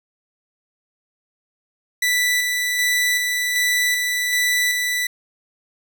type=tone with tremolo; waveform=sawtooth; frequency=1975.5 Hz; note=B6; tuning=in tune; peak=-13 dBFS; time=2.02-5.07 s; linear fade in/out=5 ms; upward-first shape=square; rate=1.3 Hz; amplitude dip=30%; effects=none